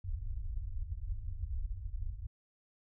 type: low-pass noise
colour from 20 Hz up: pink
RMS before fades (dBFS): -38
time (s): 0.04-2.27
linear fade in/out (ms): 10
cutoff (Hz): 100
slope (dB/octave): 96
effects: none